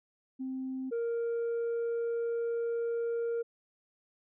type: tone pair in turn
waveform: sine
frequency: 261.6 / 466.1 Hz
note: C4 / A#4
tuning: 0 / 0 cents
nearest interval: minor seventh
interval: 1000 cents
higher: second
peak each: -33 / -27 dBFS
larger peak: second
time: 0.39-0.91 / 0.91-3.43 s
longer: second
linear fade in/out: 20 ms
effects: tanh soft clip ceiling -29 dBFS